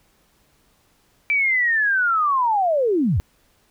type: linear sweep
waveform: sine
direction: down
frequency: 2335 to 63.1 Hz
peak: -16 dBFS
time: 1.3-3.2 s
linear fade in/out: 0 ms
effects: pink hiss -61 dBFS RMS until 3.7 s